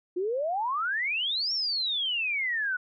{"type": "exponential two-way sweep", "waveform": "sine", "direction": "up then down", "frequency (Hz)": [344.5, 5588, 1452], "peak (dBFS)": -26, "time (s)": [0.16, 2.77], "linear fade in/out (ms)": 10, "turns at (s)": 1.53, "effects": []}